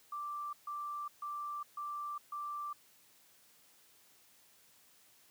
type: tone bursts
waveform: sine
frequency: 1174.7 Hz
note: D6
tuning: in tune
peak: -38 dBFS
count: 5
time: 0.12-2.73 s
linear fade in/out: 5 ms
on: 410 ms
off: 140 ms
effects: white hiss -65 dBFS RMS until 5.3 s + high-pass 80 Hz 12 dB/octave